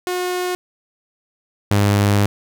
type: tone pair in turn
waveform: sawtooth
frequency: 361.4 / 101.8 Hz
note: F#4 / G#2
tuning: -41 / -34 cents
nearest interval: octave + minor seventh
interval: 2193 cents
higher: first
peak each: -16 / -9 dBFS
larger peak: second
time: 0.07-0.55 / 1.71-2.26 s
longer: second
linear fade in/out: 0 ms
effects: none